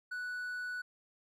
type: tone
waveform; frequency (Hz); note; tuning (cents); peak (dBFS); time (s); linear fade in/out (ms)
triangle; 1480; F#6; 0; -35; 0.11-0.82; 10
effects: none